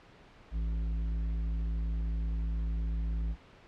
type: tone with tanh clipping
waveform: sine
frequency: 55 Hz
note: A1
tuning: in tune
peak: -31 dBFS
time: 0.51-3.36 s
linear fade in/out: 50 ms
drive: 9 dB
effects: pink hiss -56 dBFS RMS until 3.67 s + low-pass 3000 Hz 12 dB/octave